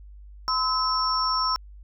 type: tone cluster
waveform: sine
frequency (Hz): 1021 / 1295 / 5450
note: C6 / E6 / F8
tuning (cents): -43 / -31 / -43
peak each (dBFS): -26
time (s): 0.48-1.56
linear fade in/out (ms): 0
effects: added 50 Hz sine -42 dBFS peak until 1.83 s